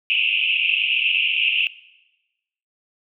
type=band-pass noise; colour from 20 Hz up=white; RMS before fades=-20 dBFS; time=0.1-1.67 s; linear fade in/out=0 ms; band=2500 to 2900 Hz; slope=96 dB/octave; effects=noise-tail reverb RT60 1.0 s tail -19 dB re dry